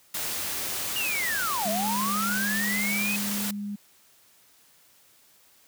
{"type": "noise", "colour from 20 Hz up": "white", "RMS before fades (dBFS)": -31, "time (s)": [0.14, 3.51], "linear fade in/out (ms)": 5}
{"type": "linear two-way sweep", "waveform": "sine", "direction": "down then up", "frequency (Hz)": [2886, 622.3, 2555], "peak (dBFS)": -27, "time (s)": [0.96, 3.16], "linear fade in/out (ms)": 2, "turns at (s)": 1.69}
{"type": "tone", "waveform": "sine", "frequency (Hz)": 204.2, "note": "G#3", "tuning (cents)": -29, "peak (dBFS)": -30, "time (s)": [1.65, 3.76], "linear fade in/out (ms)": 10}
{"effects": ["white hiss -59 dBFS RMS until 5.67 s", "high-pass 60 Hz 12 dB/octave"]}